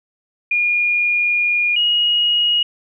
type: tone pair in turn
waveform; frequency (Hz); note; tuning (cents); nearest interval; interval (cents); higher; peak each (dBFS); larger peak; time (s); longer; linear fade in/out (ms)
sine; 2428 / 2887; D#7 / F#7; -43 / -43; minor third; 300; second; -14 / -13; second; 0.51-1.76 / 1.76-2.63; first; 5
effects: none